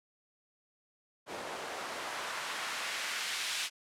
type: noise with band-pass filter sweep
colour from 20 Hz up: white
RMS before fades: -38 dBFS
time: 1.26-3.7 s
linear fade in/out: 50 ms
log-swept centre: 520 to 3000 Hz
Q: 0.86
effects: low-pass 12000 Hz 12 dB/octave